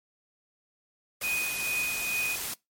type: noise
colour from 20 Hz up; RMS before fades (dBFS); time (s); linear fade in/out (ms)
white; -34; 1.21-2.54; 5
type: tone with tremolo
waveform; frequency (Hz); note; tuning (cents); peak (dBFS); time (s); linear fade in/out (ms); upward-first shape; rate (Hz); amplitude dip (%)
sine; 2489; D#7; 0; -26; 1.23-2.36; 10; triangle; 2.3; 55
effects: noise-tail reverb RT60 0.2 s tail -24 dB re dry + MP3 64 kbps